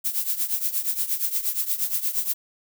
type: noise with tremolo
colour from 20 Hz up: violet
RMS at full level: -22 dBFS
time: 0.04-2.34 s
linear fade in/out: 20 ms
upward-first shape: triangle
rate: 8.5 Hz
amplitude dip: 85%
effects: none